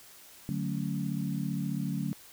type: chord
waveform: sine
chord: D major seventh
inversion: none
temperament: equal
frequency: 146.83 / 185 / 220 / 277.2 Hz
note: D3 / F#3 / A3 / C#4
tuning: 0 / 0 / 0 / 0 cents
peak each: -34 / -34 / -36 / -38 dBFS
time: 0.49-2.13 s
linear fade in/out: 0 ms
effects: white hiss -53 dBFS RMS until 2.32 s